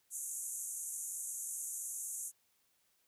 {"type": "band-pass noise", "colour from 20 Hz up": "pink", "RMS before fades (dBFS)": -42, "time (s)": [0.1, 2.32], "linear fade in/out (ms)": 50, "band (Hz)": [6400, 12000], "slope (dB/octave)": 96, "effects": ["white hiss -75 dBFS RMS until 3.07 s"]}